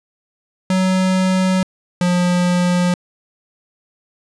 square tone pair in turn, 186.8 / 177.9 Hz, F#3 / F3, +17 / +32 cents, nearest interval minor second, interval 85 cents, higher first, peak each -14 dBFS, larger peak neither, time 0.7-1.63 / 2.01-2.94 s, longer neither, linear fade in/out 2 ms, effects resampled to 22050 Hz

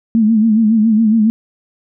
sine tone with vibrato, 220 Hz, A3, in tune, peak -8 dBFS, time 0.15-1.3 s, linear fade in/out 0 ms, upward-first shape sine, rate 7.2 Hz, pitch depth 77 cents each way, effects none

